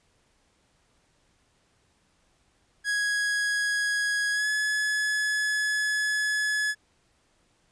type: tone with pitch glide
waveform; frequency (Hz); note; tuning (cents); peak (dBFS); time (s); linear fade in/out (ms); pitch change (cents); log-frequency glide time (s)
45% pulse; 1661.2 to 1703; G#6 to G#6; 0 to +43; -24; 2.84-6.75; 50; +43; 4.32-4.48
effects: pink hiss -67 dBFS RMS until 7.71 s + resampled to 22050 Hz